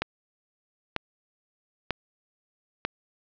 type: click train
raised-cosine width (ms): 0.3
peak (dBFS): -10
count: 4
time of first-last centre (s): 0.02-2.85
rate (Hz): 1.06
effects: low-pass 5000 Hz 12 dB/octave